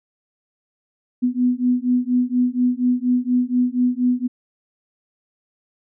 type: beating tone pair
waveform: sine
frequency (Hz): 246.2 / 250.4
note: B3 / B3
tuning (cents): -5 / +24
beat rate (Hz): 4.2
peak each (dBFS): -19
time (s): 1.22-4.28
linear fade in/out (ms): 20
effects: none